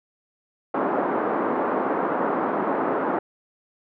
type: band-pass noise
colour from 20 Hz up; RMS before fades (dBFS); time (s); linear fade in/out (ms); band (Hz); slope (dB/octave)
pink; -24; 0.74-3.19; 5; 250 to 1300; 24
effects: none